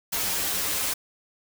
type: noise with comb filter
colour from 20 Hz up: white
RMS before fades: -27 dBFS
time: 0.12-0.94 s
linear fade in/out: 10 ms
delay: 8.1 ms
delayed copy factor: -1
effects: none